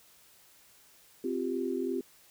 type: chord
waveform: sine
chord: C suspended fourth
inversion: none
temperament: equal with one note detuned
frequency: 260.6 / 349.2 / 392 Hz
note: C4 / F4 / G4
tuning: -7 / 0 / 0 cents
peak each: -34 dBFS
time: 1.24-2.01 s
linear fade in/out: 5 ms
effects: white hiss -60 dBFS RMS until 2.3 s